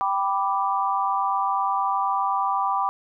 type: chord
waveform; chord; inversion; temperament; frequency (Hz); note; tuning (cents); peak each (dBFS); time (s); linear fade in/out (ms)
sine; G major; none; equal; 784 / 987.8 / 1174.7; G5 / B5 / D6; 0 / 0 / 0; -25; 0.01-2.89; 0
effects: none